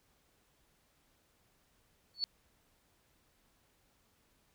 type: tone with exponential growth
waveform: sine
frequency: 4435 Hz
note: C#8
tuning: in tune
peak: -27 dBFS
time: 2.14-2.24 s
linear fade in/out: 0 ms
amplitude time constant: 21 ms
effects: pink hiss -72 dBFS RMS until 4.54 s